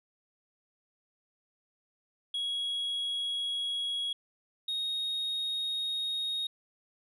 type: tone pair in turn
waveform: sine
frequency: 3322 / 3736 Hz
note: G#7 / A#7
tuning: 0 / +3 cents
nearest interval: major second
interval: 203 cents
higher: second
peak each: -28 dBFS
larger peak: neither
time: 2.34-4.13 / 4.68-6.47 s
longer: neither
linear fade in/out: 5 ms
effects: tanh soft clip ceiling -29 dBFS